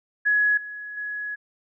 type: tone with level steps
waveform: sine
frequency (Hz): 1682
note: G#6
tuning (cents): +22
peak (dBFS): -17 / -33 / -28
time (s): 0.25-1.36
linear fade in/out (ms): 20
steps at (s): 0.57 / 0.97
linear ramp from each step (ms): 5
effects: none